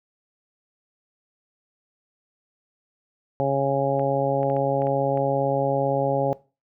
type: harmonic tone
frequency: 137.7 Hz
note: C#3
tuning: 11 cents flat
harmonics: 1 / 2 / 3 / 4 / 5 / 6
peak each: -27 / -30 / -29 / -23 / -30 / -28 dBFS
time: 3.4-6.33 s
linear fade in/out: 0 ms
type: clicks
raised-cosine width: 0.5 ms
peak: -27 dBFS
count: 7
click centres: 3.995 / 4.431 / 4.5 / 4.566 / 4.82 / 4.87 / 5.174 s
effects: noise-tail reverb RT60 0.3 s tail -19 dB re dry